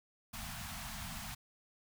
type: band-stop noise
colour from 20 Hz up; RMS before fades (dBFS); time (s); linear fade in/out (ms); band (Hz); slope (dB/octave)
pink; -44; 0.33-1.35; 10; 250 to 660; 96
effects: none